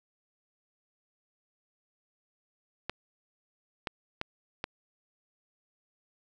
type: clicks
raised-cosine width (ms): 0.3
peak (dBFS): -16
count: 4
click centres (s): 2.896 / 3.872 / 4.214 / 4.641
effects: none